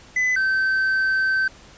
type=tone pair in turn; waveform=triangle; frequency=2008 / 1545.2 Hz; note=B6 / G6; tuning=+28 / -25 cents; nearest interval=perfect fourth; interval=453 cents; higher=first; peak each=-16 / -16 dBFS; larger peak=neither; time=0.16-0.36 / 0.36-1.48 s; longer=second; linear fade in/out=5 ms; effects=pink hiss -47 dBFS RMS until 1.77 s + resampled to 16000 Hz